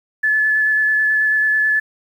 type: tone with vibrato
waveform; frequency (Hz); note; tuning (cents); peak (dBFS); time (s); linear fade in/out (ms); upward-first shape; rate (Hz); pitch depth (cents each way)
sine; 1727; A6; -33; -13; 0.23-1.8; 10; square; 9.2; 9
effects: 8-bit